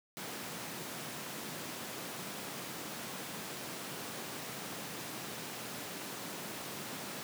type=high-pass noise; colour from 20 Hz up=pink; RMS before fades=-43 dBFS; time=0.17-7.23 s; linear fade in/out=0 ms; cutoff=140 Hz; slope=24 dB/octave; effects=none